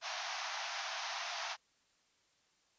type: band-pass noise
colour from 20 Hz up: pink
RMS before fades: -41 dBFS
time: 0.01-1.57 s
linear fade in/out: 50 ms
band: 650 to 6400 Hz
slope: 96 dB/octave
effects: white hiss -73 dBFS RMS until 2.78 s + resampled to 16000 Hz

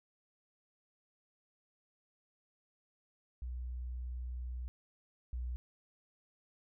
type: tone pair in turn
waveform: sine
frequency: 61.74 / 61.35 Hz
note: B1 / B1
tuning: 0 / -11 cents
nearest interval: unison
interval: 11 cents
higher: first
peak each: -38 / -36 dBFS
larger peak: second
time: 3.42-4.68 / 5.33-5.56 s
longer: first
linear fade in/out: 0 ms
effects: none

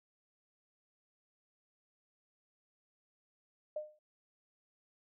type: tone with exponential decay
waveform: sine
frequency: 608 Hz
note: D#5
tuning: 40 cents flat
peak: -33 dBFS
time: 3.76-3.99 s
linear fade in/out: 5 ms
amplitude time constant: 50 ms
effects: none

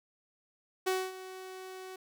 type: tone with ADSR envelope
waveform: sawtooth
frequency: 374.7 Hz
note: F#4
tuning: 22 cents sharp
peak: -23 dBFS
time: 0.86-1.96 s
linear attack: 15 ms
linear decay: 240 ms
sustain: -16 dB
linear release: 4 ms
effects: none

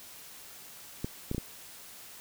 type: clicks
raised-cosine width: 3 ms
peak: -19 dBFS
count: 4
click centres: 1.045 / 1.314 / 1.347 / 1.381 s
effects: white hiss -49 dBFS RMS until 2.2 s

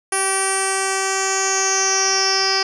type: tone with low-pass filter sweep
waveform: 10% pulse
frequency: 385.5 Hz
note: G4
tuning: 29 cents flat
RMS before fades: -19 dBFS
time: 0.12-2.63 s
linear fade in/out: 5 ms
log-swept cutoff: 10000 to 4900 Hz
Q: 9.2
effects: none

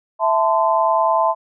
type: chord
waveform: sine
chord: A minor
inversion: second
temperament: equal with one note detuned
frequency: 659.3 / 880 / 1029.7 Hz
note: E5 / A5 / C6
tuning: 0 / 0 / -28 cents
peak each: -18 dBFS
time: 0.19-1.35 s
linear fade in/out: 50 ms
effects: none

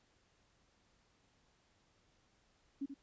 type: tone with echo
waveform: sine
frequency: 277.2 Hz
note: C#4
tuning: in tune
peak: -36 dBFS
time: 2.81-2.86 s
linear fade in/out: 10 ms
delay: 83 ms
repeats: 1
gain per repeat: -8 dB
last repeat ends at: 2.943 s
effects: pink hiss -73 dBFS RMS until 3.02 s + resampled to 16000 Hz

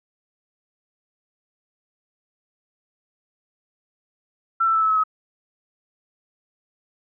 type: tone with pitch steps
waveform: sine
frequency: 1344 / 1330.1 / 1316.3 / 1302.7 / 1289.3 / 1275.9 Hz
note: E6 / E6 / E6 / E6 / E6 / D#6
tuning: +33 / +15 / -3 / -21 / -39 / +43 cents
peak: -16 dBFS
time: 4.6-5.038 s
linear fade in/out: 10 ms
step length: 73 ms
effects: none

